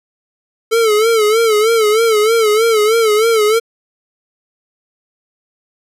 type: tone with vibrato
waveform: square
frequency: 440 Hz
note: A4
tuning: in tune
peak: -10 dBFS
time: 0.71-3.6 s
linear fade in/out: 20 ms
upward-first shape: sine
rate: 3.2 Hz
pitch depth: 89 cents each way
effects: resampled to 32000 Hz